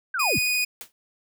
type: linear sweep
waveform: sine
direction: down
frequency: 1610 to 52.2 Hz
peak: -24 dBFS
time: 0.14-0.39 s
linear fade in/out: 5 ms
type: tone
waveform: sawtooth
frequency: 2478 Hz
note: D#7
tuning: 8 cents flat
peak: -18 dBFS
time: 0.19-0.65 s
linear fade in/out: 10 ms
type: noise with exponential decay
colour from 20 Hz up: white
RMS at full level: -34 dBFS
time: 0.81-0.92 s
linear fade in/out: 0 ms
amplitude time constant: 23 ms
effects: none